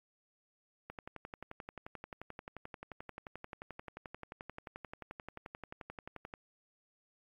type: click train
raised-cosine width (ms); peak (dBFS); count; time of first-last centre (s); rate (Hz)
0.5; -29; 63; 0.9-6.339; 11.4
effects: AAC 64 kbps